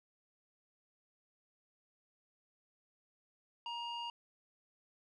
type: tone with low-pass filter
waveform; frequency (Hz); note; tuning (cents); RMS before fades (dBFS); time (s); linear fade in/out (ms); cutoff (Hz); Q
square; 944; A#5; +22; -42; 3.66-4.1; 2; 3500; 4.9
effects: none